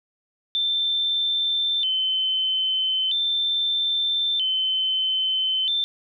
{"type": "tone with vibrato", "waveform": "sine", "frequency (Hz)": 3301, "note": "G#7", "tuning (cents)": -11, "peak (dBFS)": -20, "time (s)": [0.55, 5.84], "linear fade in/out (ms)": 0, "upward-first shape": "square", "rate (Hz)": 0.39, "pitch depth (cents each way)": 130, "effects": []}